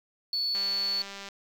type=tone; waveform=sine; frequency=4435 Hz; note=C#8; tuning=in tune; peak=-26 dBFS; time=0.33-1.02 s; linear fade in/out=2 ms
type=click train; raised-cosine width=0.2 ms; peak=-24 dBFS; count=147; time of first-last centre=0.55-1.287 s; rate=198 Hz
effects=8-bit